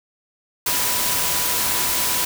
sine tone in noise, 987.8 Hz, B5, in tune, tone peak -32 dBFS, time 0.66-2.25 s, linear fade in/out 5 ms, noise white, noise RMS -21 dBFS, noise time 0.66-2.25 s, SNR -14 dB, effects none

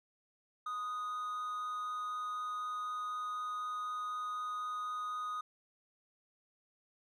triangle tone with amplitude modulation, 1242 Hz, D#6, 3 cents flat, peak -33 dBFS, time 0.66-5.41 s, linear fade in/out 5 ms, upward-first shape sine, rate 220 Hz, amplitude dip 35%, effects none

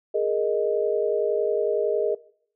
sine chord, Ab suspended second, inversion none, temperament equal, 415.3 / 466.2 / 622.3 Hz, Ab4 / Bb4 / Eb5, 0 / 0 / 0 cents, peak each -24 / -25 / -26 dBFS, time 0.14-2.15 s, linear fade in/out 10 ms, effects noise-tail reverb RT60 0.6 s tail -21 dB re dry

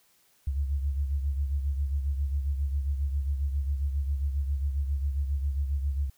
sine beating tone pair, 69.3 / 76.7 Hz, C#2 / D#2, 0 / -24 cents, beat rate 7.4 Hz, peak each -26 / -35 dBFS, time 0.47-6.1 s, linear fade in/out 5 ms, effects white hiss -65 dBFS RMS until 6.17 s

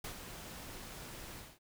pink noise with ADSR envelope, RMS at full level -42 dBFS, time 0.04-1.59 s, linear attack 4 ms, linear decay 100 ms, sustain -6 dB, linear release 220 ms, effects none

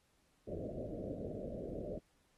white low-pass noise, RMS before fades -43 dBFS, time 0.47-1.99 s, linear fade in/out 10 ms, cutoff 640 Hz, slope 96 dB/octave, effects pink hiss -75 dBFS RMS until 2.37 s + AAC 32 kbps

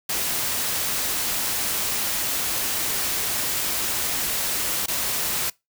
white noise with dropouts, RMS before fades -25 dBFS, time 0.09-5.5 s, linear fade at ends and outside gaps 5 ms, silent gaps 4.861-4.881 s, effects noise-tail reverb RT60 0.2 s tail -23 dB re dry

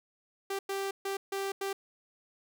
sawtooth tone bursts at uneven times, 392 Hz, G4, in tune, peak -28 dBFS, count 5, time 0.5-0.59 / 0.69-0.91 / 1.05-1.17 / 1.32-1.52 / 1.61-1.73 s, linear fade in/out 5 ms, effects none

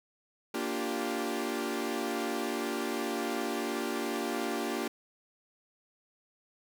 sawtooth chord, G minor seventh, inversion first, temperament equal with one note detuned, 233.1 / 290.1 / 349.2 / 392 Hz, Bb3 / D4 / F4 / G4, 0 / -21 / 0 / 0 cents, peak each -33 dBFS, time 0.54-4.88 s, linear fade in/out 5 ms, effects none

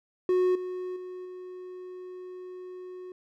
triangle tone with level steps, 365.8 Hz, F#4, 20 cents flat, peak -19 / -30 / -35 / -37 dBFS, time 0.29-3.12 s, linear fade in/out 2 ms, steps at 0.55 / 0.96 / 1.25 s, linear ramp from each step 5 ms, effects none

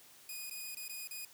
5% pulse tone with dropouts, 2478 Hz, D#7, 8 cents flat, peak -32 dBFS, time 0.29-1.25 s, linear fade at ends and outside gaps 2 ms, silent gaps 0.498-0.51 / 0.748-0.769 / 0.881-0.895 / 1.074-1.109 s, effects white hiss -59 dBFS RMS until 1.33 s + high-pass 80 Hz 12 dB/octave

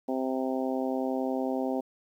harmonic tone, 130.81 Hz, C3, in tune, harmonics 2 / 3 / 4 / 5 / 6 / 7, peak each -30 / -35 / -34 / -36 / -37 / -44 dBFS, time 0.08-1.81 s, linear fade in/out 10 ms, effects 10-bit

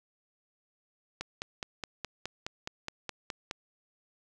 click train, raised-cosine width 0.2 ms, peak -18 dBFS, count 12, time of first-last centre 1.21-3.511 s, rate 4.78 Hz, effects none

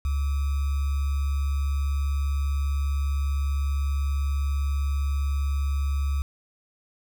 sine tone with sample-and-hold, 70.1 Hz, C#2, 20 cents sharp, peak -22 dBFS, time 0.05-6.22 s, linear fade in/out 0 ms, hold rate 1225 Hz, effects none

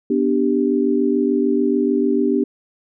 sine chord, G major, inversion first, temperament equal, 246.9 / 293.7 / 392 Hz, B3 / D4 / G4, 0 / 0 / 0 cents, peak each -19 dBFS, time 0.1-2.44 s, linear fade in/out 5 ms, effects none

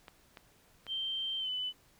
clicks, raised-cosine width 0.3 ms, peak -31 dBFS, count 3, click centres 0.082 / 0.372 / 0.867 s
sine tone with pitch glide, 3136 to 3003 Hz, G7 to F#7, 0 to +25 cents, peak -33 dBFS, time 0.87-1.73 s, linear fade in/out 50 ms, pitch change -75 cents, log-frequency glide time 1.39-1.5 s
effects pink hiss -65 dBFS RMS until 1.99 s

